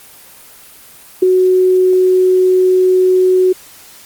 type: tone with ADSR envelope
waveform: sine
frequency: 370 Hz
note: F#4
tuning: in tune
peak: -3 dBFS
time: 1.22-3.53 s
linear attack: 9 ms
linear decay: 7 ms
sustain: -4 dB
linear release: 11 ms
effects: white hiss -39 dBFS RMS until 4.05 s + Opus 24 kbps